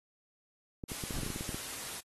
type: clicks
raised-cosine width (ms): 3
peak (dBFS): -27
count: 12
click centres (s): 0.838 / 0.918 / 1.038 / 1.108 / 1.187 / 1.233 / 1.264 / 1.303 / 1.361 / 1.409 / 1.492 / 1.545
type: noise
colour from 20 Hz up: white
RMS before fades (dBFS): -41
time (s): 0.88-2.01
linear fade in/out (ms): 20
type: noise with exponential decay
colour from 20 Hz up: brown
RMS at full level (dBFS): -34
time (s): 1.14-1.48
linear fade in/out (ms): 1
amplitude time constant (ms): 72
effects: AAC 32 kbps